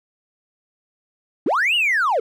triangle linear two-way sweep, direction up then down, 211.1 to 2960 to 406.8 Hz, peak -13 dBFS, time 1.46-2.2 s, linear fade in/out 5 ms, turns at 1.75 s, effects tanh soft clip ceiling -12 dBFS

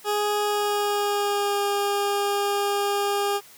20% pulse tone with pitch glide, 415.3 to 404.9 Hz, G#4 to G#4, 0 to -44 cents, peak -17 dBFS, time 0.04-3.41 s, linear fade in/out 50 ms, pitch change -44 cents, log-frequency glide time 0.42-1.62 s, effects white hiss -49 dBFS RMS until 3.57 s + high-pass 80 Hz 12 dB/octave

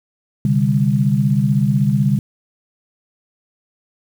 sine chord, C suspended second, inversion none, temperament equal with one note detuned, 130.81 / 146.83 / 200.2 Hz, C3 / D3 / G3, 0 / 0 / +37 cents, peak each -17 dBFS, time 0.45-2.19 s, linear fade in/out 2 ms, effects 7-bit

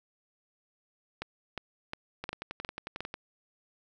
two click trains, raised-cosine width 0.3 ms, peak -21 / -19 dBFS, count 11 / 6, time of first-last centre 2.24-3.141 / 1.22-3.006 s, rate 11.1 / 2.8 Hz, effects none

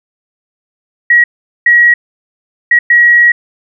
sine tone bursts at uneven times, 1909 Hz, A#6, 41 cents sharp, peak -3 dBFS, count 4, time 1.1-1.24 / 1.66-1.94 / 2.71-2.79 / 2.9-3.32 s, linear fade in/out 5 ms, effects none

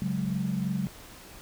sine chord, C# suspended fourth, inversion none, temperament just, 138.59 / 184.79 / 207.9 Hz, C#3 / F#3 / G#3, 0 / -2 / +2 cents, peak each -33 / -29 / -32 dBFS, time 0.02-0.87 s, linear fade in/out 0 ms, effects pink hiss -48 dBFS RMS until 1.41 s

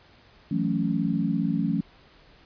sine chord, F# minor seventh, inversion third, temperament equal, 164.81 / 185 / 220 / 277.2 Hz, E3 / F#3 / A3 / C#4, 0 / 0 / 0 / 0 cents, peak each -28 dBFS, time 0.51-1.81 s, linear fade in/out 5 ms, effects pink hiss -55 dBFS RMS until 2.45 s + resampled to 11025 Hz

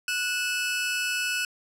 sawtooth tone pair together, 1472.2 / 2612 Hz, F#6 / E7, -9 / -17 cents, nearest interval minor seventh, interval 992 cents, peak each -25 dBFS, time 0.08-1.45 s, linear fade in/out 2 ms, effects low-pass 12000 Hz 12 dB/octave

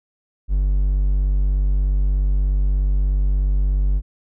triangle tone, 48.39 Hz, G1, 22 cents flat, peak -13 dBFS, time 0.48-4.02 s, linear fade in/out 50 ms, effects none

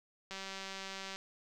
click train, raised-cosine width 0.2 ms, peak -26 dBFS, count 165, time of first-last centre 0.31-1.16 s, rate 193 Hz, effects none

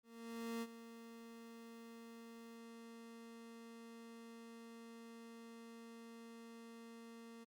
30% pulse tone with ADSR envelope, 230.2 Hz, A#3, 22 cents flat, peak -38 dBFS, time 0.03-7.45 s, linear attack 590 ms, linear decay 44 ms, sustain -13 dB, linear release 20 ms, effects Opus 48 kbps

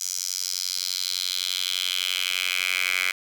10% pulse tone with high-pass filter sweep, 91.7 Hz, F#2, 15 cents flat, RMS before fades -27 dBFS, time 0-3.12 s, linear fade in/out 10 ms, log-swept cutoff 6100 to 2100 Hz, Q 3.4, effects none

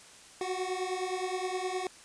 25% pulse beating tone pair, 365.1 / 374.7 Hz, F#4 / F#4, -23 / +22 cents, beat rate 9.6 Hz, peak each -31 / -31 dBFS, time 0.41-1.87 s, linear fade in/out 2 ms, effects white hiss -53 dBFS RMS until 2.04 s + resampled to 22050 Hz

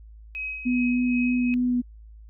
sine tone with tremolo, 2540 Hz, D#7, 35 cents sharp, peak -28 dBFS, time 0.35-1.54 s, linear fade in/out 0 ms, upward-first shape sine, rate 2.6 Hz, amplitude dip 55%
sine tone with vibrato, 246.9 Hz, B3, in tune, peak -20 dBFS, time 0.65-1.82 s, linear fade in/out 20 ms, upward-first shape sine, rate 3.3 Hz, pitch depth 11 cents each way
effects added 54 Hz sine -43 dBFS peak until 2.29 s

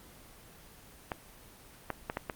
clicks, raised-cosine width 0.5 ms, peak -17 dBFS, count 5, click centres 1.118 / 1.903 / 2.099 / 2.171 / 2.298 s, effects pink hiss -54 dBFS RMS until 2.35 s + Opus 24 kbps

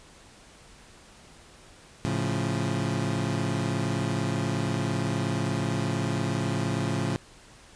25% pulse chord, A augmented, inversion none, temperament equal, 110 / 138.59 / 174.61 Hz, A2 / C#3 / E#3, 0 / 0 / 0 cents, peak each -26 / -26 / -28 dBFS, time 2.05-7.16 s, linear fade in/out 0 ms, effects pink hiss -52 dBFS RMS until 7.75 s + resampled to 22050 Hz

